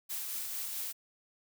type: noise with tremolo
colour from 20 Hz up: blue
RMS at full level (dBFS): -37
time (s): 0.09-0.93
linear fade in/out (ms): 20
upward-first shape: sine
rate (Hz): 4.5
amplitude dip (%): 25
effects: none